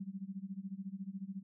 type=tone with tremolo; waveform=sine; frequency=193.3 Hz; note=G3; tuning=24 cents flat; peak=-37 dBFS; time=0-1.43 s; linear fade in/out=10 ms; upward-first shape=sine; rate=14 Hz; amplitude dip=90%; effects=none